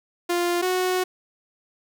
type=tone pair in turn; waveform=sawtooth; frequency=349.2 / 367.7 Hz; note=F4 / F#4; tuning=0 / -11 cents; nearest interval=minor second; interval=89 cents; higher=second; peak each=-17 dBFS; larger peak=neither; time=0.29-0.62 / 0.62-1.04 s; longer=second; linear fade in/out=10 ms; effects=9-bit